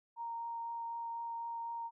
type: tone with vibrato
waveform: sine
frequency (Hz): 929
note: A#5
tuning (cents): -6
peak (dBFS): -38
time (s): 0.16-1.91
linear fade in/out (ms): 50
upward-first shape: triangle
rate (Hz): 4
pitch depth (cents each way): 8
effects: none

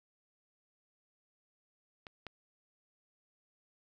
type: clicks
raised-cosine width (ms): 0.3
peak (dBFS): -30 / -27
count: 2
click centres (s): 2.068 / 2.267
effects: none

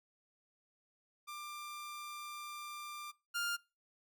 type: tone pair in turn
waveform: sawtooth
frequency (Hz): 1189 / 1404.4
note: D6 / F6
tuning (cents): +21 / +9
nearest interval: minor third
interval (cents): 288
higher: second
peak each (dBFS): -40 / -31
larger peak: second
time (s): 1.27-3.12 / 3.34-3.57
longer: first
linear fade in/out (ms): 20
effects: noise-tail reverb RT60 0.3 s tail -25 dB re dry

